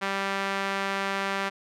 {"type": "tone with band-pass filter", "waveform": "sawtooth", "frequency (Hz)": 196, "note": "G3", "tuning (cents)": 0, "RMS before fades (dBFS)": -29, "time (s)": [0.01, 1.5], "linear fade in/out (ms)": 20, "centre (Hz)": 1700, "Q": 0.91, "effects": []}